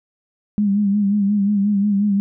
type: tone with vibrato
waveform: sine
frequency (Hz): 202.9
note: G#3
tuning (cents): -40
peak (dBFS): -14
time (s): 0.58-2.2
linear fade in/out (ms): 0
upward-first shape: sine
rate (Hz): 5.6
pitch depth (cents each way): 57
effects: none